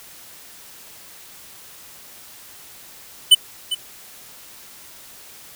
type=tone with echo; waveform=square; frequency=3000 Hz; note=F#7; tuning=23 cents sharp; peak=-6 dBFS; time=3.31-3.35 s; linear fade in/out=10 ms; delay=400 ms; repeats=1; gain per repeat=-14 dB; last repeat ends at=3.75 s; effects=white hiss -43 dBFS RMS until 5.55 s